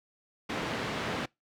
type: band-pass noise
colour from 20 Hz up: pink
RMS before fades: -34 dBFS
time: 0.49-1.26 s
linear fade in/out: 10 ms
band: 140 to 3200 Hz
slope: 12 dB/octave
effects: noise-tail reverb RT60 0.2 s tail -25 dB re dry